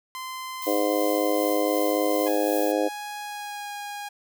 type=tone; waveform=sawtooth; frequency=1035 Hz; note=C6; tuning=19 cents flat; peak=-29 dBFS; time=0.15-2.28 s; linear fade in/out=0 ms
type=noise with tremolo; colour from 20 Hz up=violet; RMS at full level=-34 dBFS; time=0.62-2.72 s; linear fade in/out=2 ms; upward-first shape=sine; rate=2.7 Hz; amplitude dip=30%
type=harmonic tone; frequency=103.83 Hz; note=G#2; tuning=in tune; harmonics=3 / 4 / 5 / 6 / 7; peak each=-26 / -29 / -25 / -30 / -31 dBFS; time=0.66-2.89 s; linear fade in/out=20 ms
type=tone with pitch glide; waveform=sawtooth; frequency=830.6 to 819.6 Hz; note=G#5 to G#5; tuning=0 to -23 cents; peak=-29 dBFS; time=2.26-4.09 s; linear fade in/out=10 ms; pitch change=-23 cents; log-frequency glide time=3.21-3.72 s
effects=none